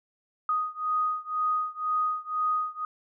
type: beating tone pair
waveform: sine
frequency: 1244.5 / 1246.5 Hz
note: D#6 / D#6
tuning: 0 / +3 cents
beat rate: 2 Hz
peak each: -28 / -29 dBFS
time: 0.49-2.85 s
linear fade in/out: 2 ms
effects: none

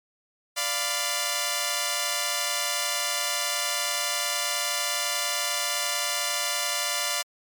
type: chord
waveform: 5% pulse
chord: B diminished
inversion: first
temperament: equal with one note detuned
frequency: 587.3 / 698.5 / 1002.7 Hz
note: D5 / F5 / B5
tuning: 0 / 0 / +26 cents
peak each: -18 / -18 / -18 dBFS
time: 0.56-7.23 s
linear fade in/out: 20 ms
effects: MP3 96 kbps

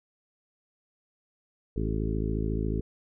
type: harmonic tone with a mistuned harmonic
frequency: 54.1 Hz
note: A1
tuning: 29 cents flat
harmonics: 1 / 2 / 3 / 4 / 5 / 6 / 7 / 8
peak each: -30 / -33 / -35 / -36 / -37 / -38 / -38 / -39 dBFS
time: 1.76-2.81 s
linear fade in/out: 5 ms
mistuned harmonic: 8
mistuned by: -18 cents
effects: none

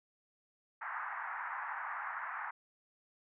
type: band-pass noise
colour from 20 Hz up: pink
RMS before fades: -41 dBFS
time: 0.81-2.51 s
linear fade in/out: 10 ms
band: 840 to 1900 Hz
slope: 48 dB/octave
effects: none

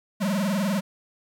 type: tone with vibrato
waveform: square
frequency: 196 Hz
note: G3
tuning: in tune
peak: -23 dBFS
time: 0.2-0.81 s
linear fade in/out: 20 ms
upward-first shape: sine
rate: 20 Hz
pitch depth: 180 cents each way
effects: 10-bit

